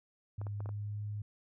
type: tone with pitch glide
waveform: sine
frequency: 102.4 to 104.19 Hz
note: G#2 to G#2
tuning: -24 to +6 cents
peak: -36 dBFS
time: 0.38-1.22 s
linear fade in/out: 5 ms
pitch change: +30 cents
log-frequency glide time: 0.54-0.99 s
type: clicks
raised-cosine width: 1 ms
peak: -33 dBFS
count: 5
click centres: 0.415 / 0.468 / 0.605 / 0.659 / 0.691 s
effects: none